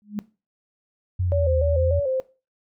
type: tone with exponential growth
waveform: sine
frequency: 207.7 Hz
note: G#3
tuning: in tune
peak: -21 dBFS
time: 0.02-0.19 s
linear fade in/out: 0 ms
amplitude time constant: 36 ms
type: exponential two-way sweep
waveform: sine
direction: down then up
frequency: 92.6 to 77.78 to 85.5 Hz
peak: -20 dBFS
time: 1.19-2 s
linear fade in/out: 10 ms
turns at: 1.58 s
type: tone with vibrato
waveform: sine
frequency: 545 Hz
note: C#5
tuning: 29 cents flat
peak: -21 dBFS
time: 1.32-2.2 s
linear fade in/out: 0 ms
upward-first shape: square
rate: 3.4 Hz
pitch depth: 75 cents each way
effects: noise-tail reverb RT60 0.3 s tail -18 dB re dry